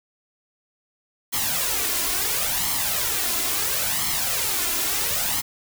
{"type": "noise with flanger", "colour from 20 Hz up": "white", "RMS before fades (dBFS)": -24, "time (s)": [1.32, 5.42], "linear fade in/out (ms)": 20, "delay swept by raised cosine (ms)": [0.94, 2.94], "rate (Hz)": 0.73, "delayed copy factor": 0.65, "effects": []}